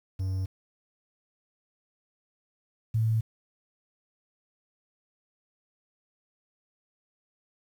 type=tone pair in turn; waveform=triangle / sine; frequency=94.4 / 111.7 Hz; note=F#2 / A2; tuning=+35 / +27 cents; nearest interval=minor third; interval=292 cents; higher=second; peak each=-25 / -22 dBFS; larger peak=second; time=0.19-0.46 / 2.94-3.21 s; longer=neither; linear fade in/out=10 ms; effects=9-bit